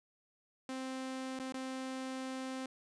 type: tone with dropouts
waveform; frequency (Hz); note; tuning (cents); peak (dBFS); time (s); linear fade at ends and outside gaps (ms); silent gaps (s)
sawtooth; 261.6; C4; 0; -35; 0.69-2.66; 2; 1.391-1.398 / 1.523-1.541
effects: resampled to 22050 Hz